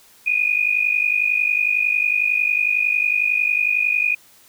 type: tone pair together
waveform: sine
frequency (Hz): 2438 / 2489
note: D#7 / D#7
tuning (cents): -36 / 0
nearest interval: unison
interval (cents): 36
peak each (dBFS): -19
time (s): 0.26-4.15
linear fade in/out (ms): 10
effects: white hiss -51 dBFS RMS until 4.48 s